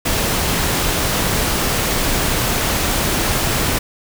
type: noise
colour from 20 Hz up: pink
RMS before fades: -18 dBFS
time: 0.05-3.79 s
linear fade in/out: 10 ms
effects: none